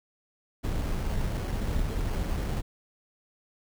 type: noise with sample-and-hold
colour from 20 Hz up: brown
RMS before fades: -29 dBFS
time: 0.63-2.62 s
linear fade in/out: 20 ms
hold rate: 3675 Hz
effects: none